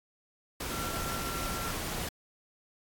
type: tone in noise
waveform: sine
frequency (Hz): 1360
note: F6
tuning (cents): -46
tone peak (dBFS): -39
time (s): 0.71-1.71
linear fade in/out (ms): 5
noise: pink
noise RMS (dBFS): -36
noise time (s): 0.6-2.09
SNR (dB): -6
effects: AAC 64 kbps